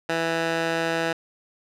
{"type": "tone with band-pass filter", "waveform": "15% pulse", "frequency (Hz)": 164.9, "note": "E3", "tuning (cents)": 1, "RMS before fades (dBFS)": -25, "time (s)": [0.09, 1.13], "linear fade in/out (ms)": 5, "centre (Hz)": 1500, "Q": 0.58, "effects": []}